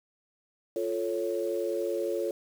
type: chord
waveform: sine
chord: F augmented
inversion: none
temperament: equal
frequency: 349.2 / 440 / 554.4 Hz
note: F4 / A4 / C#5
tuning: 0 / 0 / 0 cents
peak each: -32 dBFS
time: 0.76-2.31 s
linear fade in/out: 2 ms
effects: 8-bit